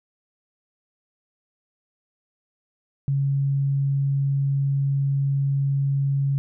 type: tone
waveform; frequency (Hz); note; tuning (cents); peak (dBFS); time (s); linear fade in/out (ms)
sine; 138.59; C#3; 0; -19; 3.08-6.38; 0
effects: none